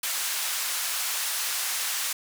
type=band-pass noise; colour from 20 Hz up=white; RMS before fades=-29 dBFS; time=0.03-2.13 s; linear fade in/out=5 ms; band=960 to 13000 Hz; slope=12 dB/octave; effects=none